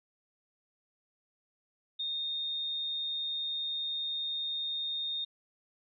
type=tone; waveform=sine; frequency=3675 Hz; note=A#7; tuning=25 cents flat; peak=-32 dBFS; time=1.99-5.25 s; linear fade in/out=10 ms; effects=none